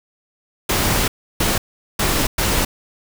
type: noise bursts at uneven times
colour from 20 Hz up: pink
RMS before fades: -18 dBFS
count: 4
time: 0.69-1.08 / 1.4-1.58 / 1.99-2.27 / 2.38-2.65 s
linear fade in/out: 5 ms
effects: none